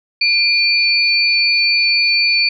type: tone pair together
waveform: sine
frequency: 2400 / 4498 Hz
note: D7 / C#8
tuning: +37 / +24 cents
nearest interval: major seventh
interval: 1087 cents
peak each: -14 dBFS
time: 0.21-2.49 s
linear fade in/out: 5 ms
effects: none